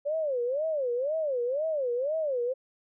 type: tone with vibrato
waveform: sine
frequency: 554.4 Hz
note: C#5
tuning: in tune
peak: -26 dBFS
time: 0.05-2.54 s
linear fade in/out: 20 ms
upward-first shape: sine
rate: 2 Hz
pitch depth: 260 cents each way
effects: none